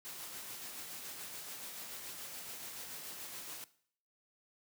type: noise with tremolo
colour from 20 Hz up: white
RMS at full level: -45 dBFS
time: 0.05-3.64 s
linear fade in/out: 0 ms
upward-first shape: sine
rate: 7 Hz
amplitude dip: 30%
effects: noise-tail reverb RT60 0.6 s tail -18 dB re dry + high-pass 100 Hz 12 dB/octave